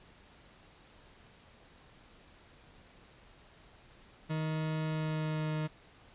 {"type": "tone with pitch glide", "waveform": "40% pulse", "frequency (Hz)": [156.8, 154.82], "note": ["D#3", "D#3"], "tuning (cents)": [14, -8], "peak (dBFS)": -31, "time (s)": [4.29, 5.68], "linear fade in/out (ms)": 20, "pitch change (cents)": -22, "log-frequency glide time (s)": [4.85, 5.54], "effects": ["pink hiss -59 dBFS RMS until 6.14 s", "resampled to 8000 Hz"]}